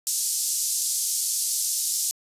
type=band-pass noise; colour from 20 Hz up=pink; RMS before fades=-26 dBFS; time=0.07-2.11 s; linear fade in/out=0 ms; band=5600 to 12000 Hz; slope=24 dB/octave; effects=resampled to 32000 Hz